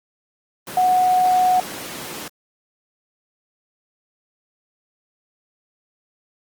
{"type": "tone in noise", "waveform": "sine", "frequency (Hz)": 735, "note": "F#5", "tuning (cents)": -12, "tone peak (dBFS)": -13, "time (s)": [0.77, 1.6], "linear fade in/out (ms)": 2, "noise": "pink", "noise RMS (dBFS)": -31, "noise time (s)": [0.67, 2.28], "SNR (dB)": 15, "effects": ["high-pass 200 Hz 12 dB/octave", "Opus 24 kbps"]}